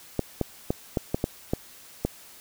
clicks, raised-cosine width 2 ms, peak -10 dBFS, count 8, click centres 0.193 / 0.413 / 0.705 / 0.972 / 1.145 / 1.241 / 1.535 / 2.05 s, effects white hiss -49 dBFS RMS until 2.4 s

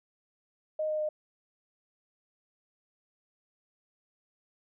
sine tone with pitch steps, 620 / 615.4 / 610.8 Hz, D#5 / D#5 / D#5, -6 / -19 / -32 cents, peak -28 dBFS, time 0.79-1.09 s, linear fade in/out 5 ms, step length 100 ms, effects none

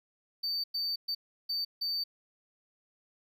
triangle tone bursts at uneven times, 4586 Hz, D8, 42 cents flat, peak -29 dBFS, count 5, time 0.43-0.64 / 0.74-0.96 / 1.08-1.15 / 1.49-1.65 / 1.81-2.04 s, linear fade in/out 10 ms, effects none

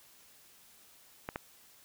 clicks, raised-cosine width 0.5 ms, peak -21 / -20 dBFS, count 2, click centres 1.289 / 1.359 s, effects white hiss -60 dBFS RMS until 1.84 s

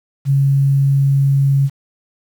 sine tone, 138.1 Hz, C#3, 6 cents flat, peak -10 dBFS, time 0.25-1.7 s, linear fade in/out 50 ms, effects 7-bit

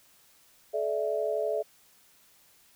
sine chord, A suspended fourth, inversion none, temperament equal with one note detuned, 431.2 / 587.3 / 659.3 Hz, A4 / D5 / E5, -35 / 0 / 0 cents, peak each -31 dBFS, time 0.73-1.63 s, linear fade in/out 20 ms, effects white hiss -61 dBFS RMS until 2.75 s

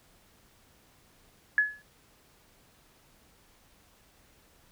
sine tone with exponential decay, 1700 Hz, G#6, 40 cents sharp, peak -17 dBFS, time 1.58-1.82 s, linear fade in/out 1 ms, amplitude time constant 51 ms, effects pink hiss -62 dBFS RMS until 4.71 s

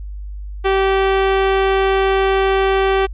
sawtooth tone, 386.8 Hz, G4, 23 cents flat, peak -9 dBFS, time 0.64-3.07 s, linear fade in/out 20 ms, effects added 50 Hz sine -26 dBFS peak until 3.13 s + resampled to 8000 Hz

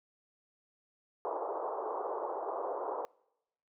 pink band-pass noise, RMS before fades -37 dBFS, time 1.25-3.05 s, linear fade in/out 0 ms, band 390 to 1100 Hz, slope 48 dB/octave, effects noise-tail reverb RT60 0.9 s tail -26 dB re dry

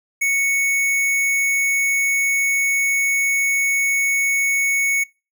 square tone, 2217 Hz, C#7, in tune, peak -17 dBFS, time 0.21-5.04 s, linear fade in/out 10 ms, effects noise-tail reverb RT60 0.3 s tail -25 dB re dry

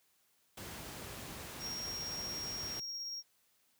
pink noise, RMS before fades -46 dBFS, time 0.57-2.8 s, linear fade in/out 5 ms
triangle tone with tremolo, 5588 Hz, F8, in tune, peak -37 dBFS, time 1.59-3.23 s, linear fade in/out 50 ms, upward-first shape triangle, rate 17 Hz, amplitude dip 25%
effects white hiss -73 dBFS RMS until 3.79 s + high-pass 60 Hz 12 dB/octave

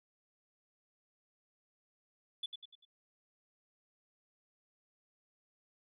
sine tone with echo, 3460 Hz, A7, 30 cents flat, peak -34 dBFS, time 2.43-2.46 s, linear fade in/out 5 ms, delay 98 ms, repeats 4, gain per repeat -7 dB, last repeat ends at 2.852 s, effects tanh soft clip ceiling -33 dBFS

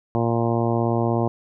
harmonic tone, 116.54 Hz, A#2, in tune, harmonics 1 / 2 / 3 / 4 / 5 / 6 / 7 / 8 / 9, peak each -23 / -25 / -25 / -29 / -29 / -29 / -32 / -33 / -35 dBFS, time 0.15-1.28 s, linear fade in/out 0 ms, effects none

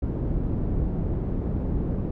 pink low-pass noise, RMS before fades -26 dBFS, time 0.02-2.11 s, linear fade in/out 5 ms, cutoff 310 Hz, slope 12 dB/octave, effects none

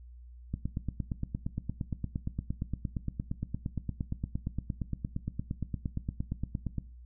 click train, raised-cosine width 5 ms, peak -20 dBFS, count 55, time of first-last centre 0.54-6.783 s, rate 8.65 Hz, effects noise-tail reverb RT60 0.4 s tail -18 dB re dry + added 60 Hz sine -47 dBFS peak until 7.05 s

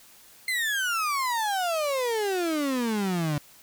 35% pulse exponential sweep, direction down, 2093 to 143.5 Hz, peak -23 dBFS, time 0.48-3.38 s, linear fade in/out 2 ms, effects white hiss -53 dBFS RMS until 3.62 s

